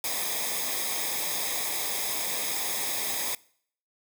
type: noise with comb filter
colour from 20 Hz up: white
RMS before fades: -30 dBFS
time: 0.04-3.35 s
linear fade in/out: 2 ms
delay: 0.69 ms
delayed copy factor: -0.75
effects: noise-tail reverb RT60 0.6 s tail -23 dB re dry